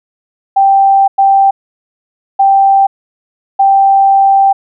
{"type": "tone bursts at uneven times", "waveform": "sine", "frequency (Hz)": 784, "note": "G5", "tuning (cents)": 0, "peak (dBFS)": -4, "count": 4, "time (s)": [[0.56, 1.08], [1.18, 1.51], [2.39, 2.87], [3.59, 4.53]], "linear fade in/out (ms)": 10, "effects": []}